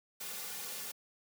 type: noise with comb filter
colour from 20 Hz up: white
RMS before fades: -42 dBFS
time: 0.2-0.92 s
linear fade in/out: 10 ms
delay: 3.1 ms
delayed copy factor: -1
effects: high-pass 200 Hz 12 dB/octave